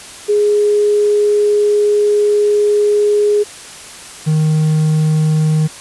sine / triangle tone pair in turn, 415.3 / 155.56 Hz, G#4 / D#3, 0 / 0 cents, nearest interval octave + perfect fourth, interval 1700 cents, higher first, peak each -9 / -8 dBFS, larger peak second, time 0.28-3.44 / 4.26-5.68 s, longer first, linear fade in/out 20 ms, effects white hiss -33 dBFS RMS until 5.8 s + resampled to 24000 Hz

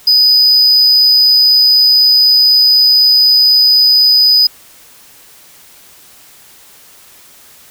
triangle tone, 4982 Hz, D#8, 1 cent sharp, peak -4 dBFS, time 0.07-4.47 s, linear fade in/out 5 ms, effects white hiss -41 dBFS RMS until 7.7 s

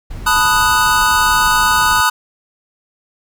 brown noise, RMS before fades -28 dBFS, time 0.1-2.01 s, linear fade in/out 10 ms
square chord, B dominant seventh, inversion third, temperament equal, 880 / 987.8 / 1244.5 / 1480 Hz, A5 / B5 / D#6 / F#6, 0 / 0 / 0 / 0 cents, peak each -20 / -18 / -16 / -16 dBFS, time 0.26-2.1 s, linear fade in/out 10 ms
effects none

